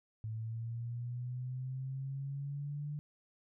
sine linear sweep, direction up, 109.3 to 148.5 Hz, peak -37 dBFS, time 0.24-2.99 s, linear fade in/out 0 ms, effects none

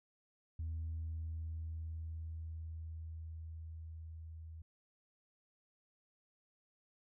sine tone with level ramp, 80.7 Hz, E2, 36 cents flat, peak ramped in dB -36 to -47 dBFS, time 0.59-4.62 s, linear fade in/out 5 ms, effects tanh soft clip ceiling -35 dBFS

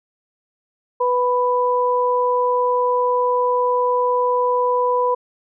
sine tone pair together, 494.9 / 991 Hz, B4 / B5, +4 / +6 cents, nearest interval octave, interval 1202 cents, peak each -18 dBFS, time 1-5.15 s, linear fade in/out 10 ms, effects none

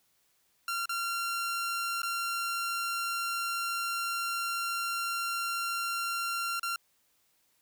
sawtooth tone with dropouts, 1377 Hz, F6, 25 cents flat, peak -27 dBFS, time 0.68-6.76 s, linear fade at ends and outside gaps 2 ms, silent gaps 0.857-0.893 / 2.019-2.031 / 6.596-6.63 s, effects white hiss -71 dBFS RMS until 7.61 s

